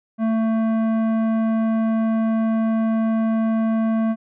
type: tone with tanh clipping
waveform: sine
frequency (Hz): 223.1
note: A3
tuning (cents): +24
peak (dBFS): -19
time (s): 0.18-4.16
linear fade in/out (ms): 50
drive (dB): 13
effects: none

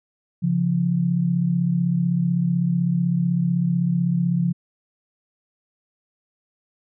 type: tone pair together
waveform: sine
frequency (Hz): 138.59 / 174.48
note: C#3 / F3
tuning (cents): 0 / -1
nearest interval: major third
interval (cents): 399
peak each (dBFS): -23 / -19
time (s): 0.42-4.53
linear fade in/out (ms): 20
effects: none

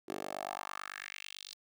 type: tone with high-pass filter sweep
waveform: 10% pulse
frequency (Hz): 49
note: G1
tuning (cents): 0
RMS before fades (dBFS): -43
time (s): 0.08-1.54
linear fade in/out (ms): 10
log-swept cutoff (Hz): 370 to 4400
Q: 3.1
effects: none

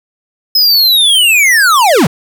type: linear sweep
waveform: square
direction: down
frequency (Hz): 5160 to 118.6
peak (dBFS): -6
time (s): 0.55-2.07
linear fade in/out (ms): 5
effects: none

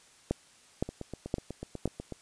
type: two click trains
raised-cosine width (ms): 2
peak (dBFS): -24 / -14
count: 11 / 4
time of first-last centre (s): 0.89-2.123 / 0.31-1.856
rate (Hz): 8.11 / 1.94
effects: white hiss -59 dBFS RMS until 2.21 s + resampled to 22050 Hz

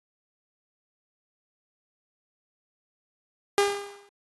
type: tone with exponential decay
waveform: sawtooth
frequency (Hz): 403.5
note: G#4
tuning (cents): -50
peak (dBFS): -13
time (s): 3.58-4.09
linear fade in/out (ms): 1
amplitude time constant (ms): 110
effects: AAC 32 kbps

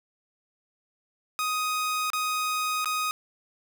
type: tone with dropouts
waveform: sawtooth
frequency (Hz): 1250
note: D#6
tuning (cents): +8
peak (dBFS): -22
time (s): 1.39-3.11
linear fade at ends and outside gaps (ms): 0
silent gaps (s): 2.102-2.133 / 2.845-2.857
effects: none

